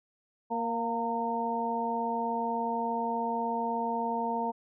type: harmonic tone with a mistuned harmonic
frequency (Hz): 233.1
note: A#3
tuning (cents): 0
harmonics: 1 / 2 / 3 / 4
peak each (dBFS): -35 / -36 / -35 / -31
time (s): 0.5-4.52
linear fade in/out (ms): 20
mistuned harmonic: 4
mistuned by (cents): -31
effects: none